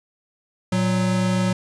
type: tone pair together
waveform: square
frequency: 116.54 / 185 Hz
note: A#2 / F#3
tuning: 0 / 0 cents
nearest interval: minor sixth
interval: 800 cents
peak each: -25 / -20 dBFS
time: 0.72-1.53 s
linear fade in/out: 5 ms
effects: resampled to 22050 Hz + 9-bit